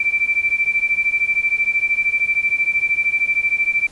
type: beating tone pair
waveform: sine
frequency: 2333 / 2346 Hz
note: D7 / D7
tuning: -12 / -2 cents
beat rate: 13 Hz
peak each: -19 / -18 dBFS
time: 0-3.87 s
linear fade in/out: 5 ms
effects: pink hiss -45 dBFS RMS until 3.91 s + resampled to 24000 Hz